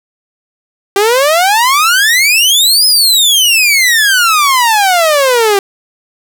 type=exponential two-way sweep; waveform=sawtooth; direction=up then down; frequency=387.9 to 5150 to 387.9 Hz; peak=-3 dBFS; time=0.96-5.59 s; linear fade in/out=2 ms; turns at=2.86 s; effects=7-bit